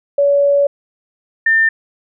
sine tone pair in turn, 567 / 1800.1 Hz, C#5 / A6, +39 / +39 cents, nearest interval octave + minor sixth, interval 2000 cents, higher second, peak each -9 dBFS, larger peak neither, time 0.18-0.67 / 1.46-1.69 s, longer first, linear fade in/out 5 ms, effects none

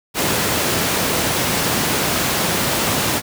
pink high-pass noise, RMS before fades -19 dBFS, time 0.14-3.22 s, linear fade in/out 50 ms, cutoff 120 Hz, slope 12 dB/octave, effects none

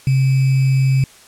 sine tone with sample-and-hold, 133.1 Hz, C3, 30 cents sharp, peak -11 dBFS, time 0.07-1.04 s, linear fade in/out 2 ms, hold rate 2450 Hz, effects white hiss -45 dBFS RMS until 1.27 s + low-pass 10000 Hz 12 dB/octave

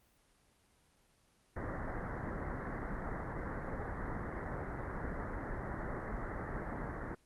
pink low-pass noise, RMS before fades -40 dBFS, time 1.56-7.15 s, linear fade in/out 5 ms, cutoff 2000 Hz, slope 96 dB/octave, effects pink hiss -70 dBFS RMS until 7.25 s + Opus 24 kbps

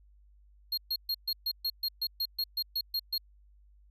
square tone bursts, 4273 Hz, C8, 36 cents sharp, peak -29 dBFS, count 14, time 0.72-3.18 s, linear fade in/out 5 ms, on 55 ms, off 130 ms, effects added 50 Hz sine -57 dBFS peak until 3.9 s

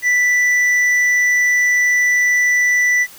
triangle tone with hard clipping, 1975.5 Hz, B6, in tune, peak -13 dBFS, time 0.02-3.07 s, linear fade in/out 50 ms, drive 8 dB, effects white hiss -40 dBFS RMS until 3.18 s

